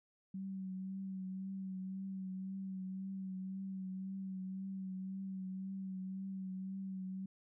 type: tone with vibrato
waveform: sine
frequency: 190.2 Hz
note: F#3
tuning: 48 cents sharp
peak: -40 dBFS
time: 0.34-7.26 s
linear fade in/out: 5 ms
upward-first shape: triangle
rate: 1.9 Hz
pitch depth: 32 cents each way
effects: none